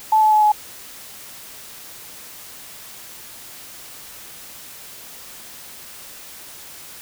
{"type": "tone with pitch steps", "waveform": "sine", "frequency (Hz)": [870, 861.5, 853.1, 844.7], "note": ["A5", "A5", "G#5", "G#5"], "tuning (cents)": [-20, -37, 46, 29], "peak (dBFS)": -11, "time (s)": [0.12, 0.52], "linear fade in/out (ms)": 5, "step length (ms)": 100, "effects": ["white hiss -39 dBFS RMS until 7.01 s"]}